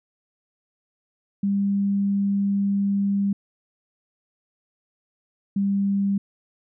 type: tone pair in turn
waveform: sine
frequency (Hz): 199.3 / 198.45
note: G3 / G3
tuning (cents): +29 / +22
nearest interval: unison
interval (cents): 7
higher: first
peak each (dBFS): -19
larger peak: neither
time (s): 1.43-3.33 / 5.56-6.18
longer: first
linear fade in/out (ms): 5
effects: none